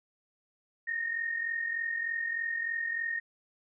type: tone pair together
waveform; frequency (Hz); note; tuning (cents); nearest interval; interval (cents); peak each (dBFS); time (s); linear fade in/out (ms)
sine; 1808.7 / 1852; A6 / A#6; +47 / -12; unison; 41; -38 / -31; 0.87-3.2; 10
effects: none